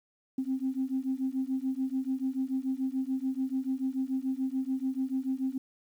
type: beating tone pair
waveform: sine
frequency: 260 / 266.9 Hz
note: C4 / C4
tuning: -11 / +35 cents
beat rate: 6.9 Hz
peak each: -31 dBFS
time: 0.38-5.58 s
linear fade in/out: 5 ms
effects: tanh soft clip ceiling -21 dBFS + 10-bit

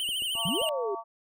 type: tone with vibrato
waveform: square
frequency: 2960 Hz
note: F#7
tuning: in tune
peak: -29 dBFS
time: 0-0.69 s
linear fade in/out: 0 ms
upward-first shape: triangle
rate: 13 Hz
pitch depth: 120 cents each way
type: click train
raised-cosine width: 2 ms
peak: -33 dBFS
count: 5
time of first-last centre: 0.09-0.616 s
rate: 7.6 Hz
type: harmonic tone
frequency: 227.4 Hz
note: A#3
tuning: 43 cents flat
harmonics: 3 / 4 / 5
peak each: -38 / -38 / -38 dBFS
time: 0.34-1.04 s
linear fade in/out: 50 ms
type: exponential two-way sweep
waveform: sine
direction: up then down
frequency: 146.83 to 670 to 380.8 Hz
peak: -28 dBFS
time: 0.45-0.95 s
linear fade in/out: 5 ms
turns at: 0.64 s
effects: none

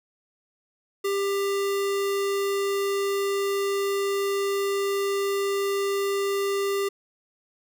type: tone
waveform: square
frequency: 397.1 Hz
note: G4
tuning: 22 cents sharp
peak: -24 dBFS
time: 1.04-6.89 s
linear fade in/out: 10 ms
effects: none

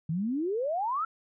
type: exponential sweep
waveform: sine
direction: up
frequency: 151.4 to 1370 Hz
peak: -27 dBFS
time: 0.09-1.05 s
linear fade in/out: 5 ms
effects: none

